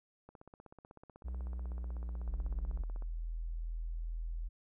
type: click train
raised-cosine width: 1 ms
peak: -39 dBFS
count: 45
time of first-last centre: 0.29-3.023 s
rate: 16.1 Hz
type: tone with pitch glide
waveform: triangle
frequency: 61.74 to 58.34 Hz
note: B1 to A#1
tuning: 0 to +2 cents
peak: -35 dBFS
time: 1.24-2.83 s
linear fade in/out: 20 ms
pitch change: -98 cents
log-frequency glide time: 1.39-2.06 s
type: tone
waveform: sine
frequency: 41.2 Hz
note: E1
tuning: in tune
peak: -36 dBFS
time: 2.27-4.49 s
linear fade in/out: 20 ms
effects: none